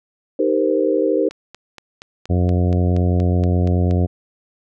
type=chord; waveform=sine; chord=C minor seventh; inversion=first; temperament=equal with one note detuned; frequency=311.1 / 392 / 466.2 / 518.4 Hz; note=Eb4 / G4 / Bb4 / C5; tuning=0 / 0 / 0 / -16 cents; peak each=-20 dBFS; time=0.39-1.29 s; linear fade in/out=5 ms
type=click train; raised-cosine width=0.2 ms; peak=-19 dBFS; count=12; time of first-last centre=1.31-3.91 s; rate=4.23 Hz
type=harmonic tone; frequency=89.3 Hz; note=F2; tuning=39 cents sharp; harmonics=1 / 2 / 3 / 4 / 5 / 6 / 7 / 8; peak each=-15 / -21 / -25 / -27 / -29 / -31 / -32 / -33 dBFS; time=2.29-4.07 s; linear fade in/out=20 ms
effects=none